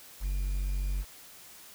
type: tone with quantisation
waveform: triangle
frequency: 47.21 Hz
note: F#1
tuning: 36 cents sharp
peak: -26 dBFS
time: 0.2-1.05 s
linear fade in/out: 50 ms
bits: 9
effects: white hiss -51 dBFS RMS until 1.74 s